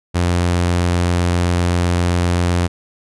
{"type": "tone", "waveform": "sawtooth", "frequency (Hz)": 87.7, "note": "F2", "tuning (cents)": 8, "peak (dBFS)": -10, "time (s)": [0.14, 2.68], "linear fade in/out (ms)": 20, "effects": ["resampled to 24000 Hz"]}